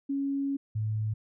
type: tone pair in turn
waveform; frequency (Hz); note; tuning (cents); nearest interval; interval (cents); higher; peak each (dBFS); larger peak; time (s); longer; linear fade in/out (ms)
sine; 277.2 / 108.18; C#4 / A2; 0 / -29; octave + major third; 1629; first; -27; neither; 0.09-0.57 / 0.75-1.14; first; 10
effects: none